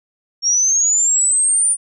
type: linear sweep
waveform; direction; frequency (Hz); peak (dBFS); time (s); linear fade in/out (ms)
sine; up; 5500 to 9397; -12; 0.42-1.77; 50
effects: none